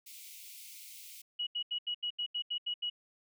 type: high-pass noise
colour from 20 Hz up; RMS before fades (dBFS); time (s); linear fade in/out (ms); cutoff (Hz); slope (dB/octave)
white; -50; 0.06-1.22; 10; 2100; 96
type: tone bursts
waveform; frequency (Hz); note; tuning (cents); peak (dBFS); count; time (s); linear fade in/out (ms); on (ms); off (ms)
sine; 2914; F#7; -27; -32; 10; 1.39-2.9; 10; 79; 80
effects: none